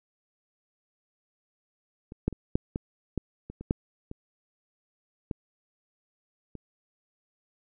clicks, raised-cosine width 3 ms, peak -28 / -11 / -25 / -10 / -17 / -15 / -26 / -26 / -10 / -25 / -18 / -27 dBFS, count 12, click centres 2.121 / 2.28 / 2.327 / 2.555 / 2.759 / 3.177 / 3.5 / 3.61 / 3.709 / 4.114 / 5.312 / 6.553 s, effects none

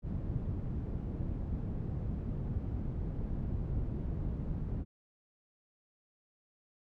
white low-pass noise, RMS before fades -36 dBFS, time 0.02-4.85 s, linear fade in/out 50 ms, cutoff 130 Hz, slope 12 dB/octave, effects none

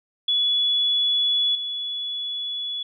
sine tone with level steps, 3409 Hz, G#7, 45 cents sharp, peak -18 / -26 dBFS, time 0.28-2.83 s, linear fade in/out 5 ms, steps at 1.55 s, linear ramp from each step 2 ms, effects none

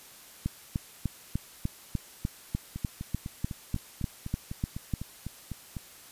two click trains, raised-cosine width 5 ms, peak -16 / -23 dBFS, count 16 / 13, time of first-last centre 0.46-4.938 / 2.76-5.768 s, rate 3.35 / 3.99 Hz, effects white hiss -51 dBFS RMS until 6.11 s + resampled to 32000 Hz

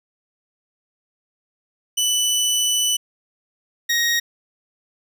20% pulse tone pair in turn, 2981 / 1877.9 Hz, F#7 / A#6, +12 / +12 cents, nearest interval minor sixth, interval 800 cents, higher first, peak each -12 dBFS, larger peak neither, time 1.97-2.97 / 3.89-4.2 s, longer first, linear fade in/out 10 ms, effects none

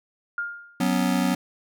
sine tone with exponential decay, 1410 Hz, F6, 16 cents sharp, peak -23 dBFS, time 0.38-0.89 s, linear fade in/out 2 ms, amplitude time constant 110 ms
square chord, F# suspended fourth, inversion none, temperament just, 185 / 246.7 / 277.5 Hz, F#3 / B3 / C#4, 0 / -2 / +2 cents, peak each -25 / -25 / -27 dBFS, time 0.8-1.35 s, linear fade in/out 5 ms
effects none

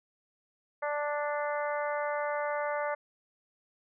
harmonic tone, 293.7 Hz, D4, in tune, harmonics 2 / 3 / 4 / 5 / 6 / 7, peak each -32 / -36 / -38 / -40 / -42 / -43 dBFS, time 0.82-2.95 s, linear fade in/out 10 ms, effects none

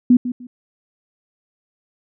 sine tone with echo, 246.8 Hz, B3, 1 cent flat, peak -7 dBFS, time 0.1-0.17 s, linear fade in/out 5 ms, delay 150 ms, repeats 2, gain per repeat -13 dB, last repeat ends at 0.47 s, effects none

